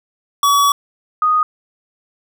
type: tone pair in turn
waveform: square / sine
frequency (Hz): 1135 / 1241.3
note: C#6 / D#6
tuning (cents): +41 / -4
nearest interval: major second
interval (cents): 155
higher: second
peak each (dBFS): -11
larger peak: neither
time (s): 0.43-0.72 / 1.22-1.43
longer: first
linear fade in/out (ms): 2
effects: none